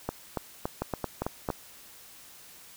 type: two click trains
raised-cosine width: 1 ms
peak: -15 / -15 dBFS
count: 4 / 6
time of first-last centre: 0.82-1.488 / 0.09-1.502 s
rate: 4.49 / 3.54 Hz
effects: white hiss -51 dBFS RMS until 2.76 s

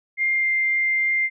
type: tone with pitch glide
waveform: sine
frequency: 2112 to 2099 Hz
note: C7 to C7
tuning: +16 to +5 cents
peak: -18 dBFS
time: 0.17-1.3 s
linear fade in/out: 50 ms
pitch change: -11 cents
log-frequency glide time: 0.33-0.51 s
effects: none

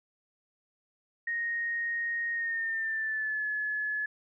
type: tone with pitch glide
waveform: sine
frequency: 1864.7 to 1709.9 Hz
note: A#6 to A6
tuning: 0 to -50 cents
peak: -29 dBFS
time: 1.27-4.06 s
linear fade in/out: 5 ms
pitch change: -150 cents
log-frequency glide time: 2.33-3.46 s
effects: none

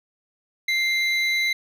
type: tone pair together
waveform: triangle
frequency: 2097 / 3959 Hz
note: C7 / B7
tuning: +3 / +3 cents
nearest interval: major seventh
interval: 1100 cents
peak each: -19 / -25 dBFS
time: 0.68-1.53 s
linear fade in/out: 5 ms
effects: none

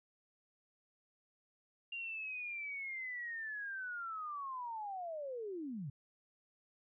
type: linear sweep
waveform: sine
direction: down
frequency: 2794 to 125.2 Hz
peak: -40 dBFS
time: 1.92-5.9 s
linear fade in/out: 5 ms
effects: none

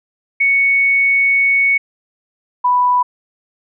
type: tone pair in turn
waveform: sine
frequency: 2220 / 988.9 Hz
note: C#7 / B5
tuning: +2 / +2 cents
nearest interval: octave + major second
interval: 1400 cents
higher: first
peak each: -10 dBFS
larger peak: neither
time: 0.4-1.78 / 2.64-3.03 s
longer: first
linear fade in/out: 10 ms
effects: none

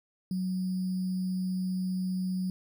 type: tone with sample-and-hold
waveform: sine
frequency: 185 Hz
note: F#3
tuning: in tune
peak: -28 dBFS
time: 0.31-2.5 s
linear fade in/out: 2 ms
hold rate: 4900 Hz
effects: none

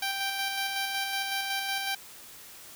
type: tone with tremolo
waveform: 10% pulse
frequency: 784 Hz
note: G5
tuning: in tune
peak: -20 dBFS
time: 0.02-1.95 s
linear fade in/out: 5 ms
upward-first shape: square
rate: 5.4 Hz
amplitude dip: 30%
effects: white hiss -48 dBFS RMS until 2.75 s

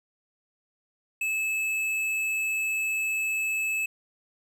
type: tone with tanh clipping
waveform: triangle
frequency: 2605 Hz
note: E7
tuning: 21 cents flat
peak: -27 dBFS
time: 1.21-3.86 s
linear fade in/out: 5 ms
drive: 15 dB
effects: none

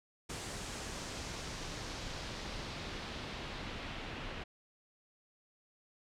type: noise with low-pass filter sweep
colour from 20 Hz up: pink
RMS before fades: -43 dBFS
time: 0.29-4.44 s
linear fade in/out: 10 ms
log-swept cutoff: 8200 to 2900 Hz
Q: 1.3
effects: none

